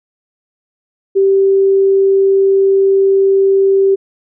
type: tone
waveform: sine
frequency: 389.6 Hz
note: G4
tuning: 11 cents flat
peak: -7 dBFS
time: 1.15-3.96 s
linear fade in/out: 20 ms
effects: none